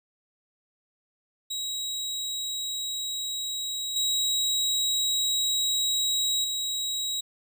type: tone with level steps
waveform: 30% pulse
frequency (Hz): 3834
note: A#7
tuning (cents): +48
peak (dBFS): -27 / -21 / -25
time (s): 1.5-7.21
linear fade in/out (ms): 10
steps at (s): 3.96 / 6.44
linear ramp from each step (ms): 2
effects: none